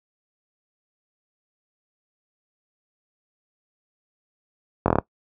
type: slowing click train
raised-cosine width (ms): 1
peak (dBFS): -3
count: 6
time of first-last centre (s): 4.86-4.986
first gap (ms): 21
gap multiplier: 1.09
effects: noise-tail reverb RT60 0.1 s tail -20 dB re dry + high-pass 60 Hz 12 dB/octave